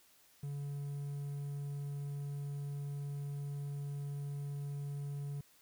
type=tone with quantisation; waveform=triangle; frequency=142.4 Hz; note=C#3; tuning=47 cents sharp; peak=-36 dBFS; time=0.43-5.41 s; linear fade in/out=5 ms; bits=11; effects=white hiss -66 dBFS RMS until 5.61 s